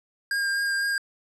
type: tone with vibrato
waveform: square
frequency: 1611 Hz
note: G6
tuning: 47 cents sharp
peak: -24 dBFS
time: 0.31-0.98 s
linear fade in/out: 2 ms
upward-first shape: triangle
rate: 4 Hz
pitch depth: 14 cents each way
effects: low-pass 10000 Hz 12 dB/octave